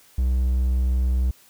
triangle tone, 63.2 Hz, B1, 41 cents sharp, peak -16 dBFS, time 0.18-1.31 s, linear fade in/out 5 ms, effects white hiss -54 dBFS RMS until 1.49 s

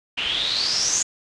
white noise with low-pass filter sweep, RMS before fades -23 dBFS, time 0.17-1.03 s, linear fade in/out 10 ms, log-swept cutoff 2800 to 6900 Hz, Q 9.7, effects resampled to 22050 Hz

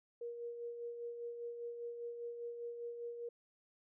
sine tone with tremolo, 473.1 Hz, A#4, 26 cents sharp, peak -40 dBFS, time 0.21-3.29 s, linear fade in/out 5 ms, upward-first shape sine, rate 5 Hz, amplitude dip 45%, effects none

